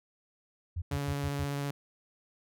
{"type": "tone bursts", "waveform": "sine", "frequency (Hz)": 85.9, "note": "F2", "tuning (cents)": -28, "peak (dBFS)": -31, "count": 5, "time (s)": [0.76, 1.448], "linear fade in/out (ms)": 10, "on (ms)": 60, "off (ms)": 97}
{"type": "tone with vibrato", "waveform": "sawtooth", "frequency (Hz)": 141.8, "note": "C#3", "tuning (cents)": 40, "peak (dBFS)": -28, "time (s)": [0.91, 1.71], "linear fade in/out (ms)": 5, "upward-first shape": "triangle", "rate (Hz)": 15, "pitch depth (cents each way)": 14}
{"effects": []}